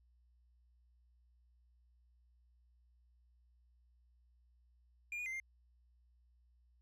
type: tone with pitch steps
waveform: triangle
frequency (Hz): 2401 / 2453 / 2074 / 2108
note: D7 / D#7 / C7 / C7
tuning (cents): +38 / -25 / -16 / +12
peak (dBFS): -38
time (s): 5.12-5.4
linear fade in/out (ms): 2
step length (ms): 70
effects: added 60 Hz sine -67 dBFS peak until 6.81 s